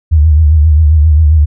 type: tone with vibrato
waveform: sine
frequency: 77 Hz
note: D#2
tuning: 17 cents flat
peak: -3 dBFS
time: 0.11-1.46 s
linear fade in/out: 20 ms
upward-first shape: triangle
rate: 7.5 Hz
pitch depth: 110 cents each way
effects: none